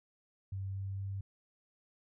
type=tone with pitch steps; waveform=sine; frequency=96.8 / 97.36 / 97.92 Hz; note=G2 / G2 / G2; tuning=-21 / -11 / -1 cents; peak=-36 dBFS; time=0.52-1.21 s; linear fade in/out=5 ms; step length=230 ms; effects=none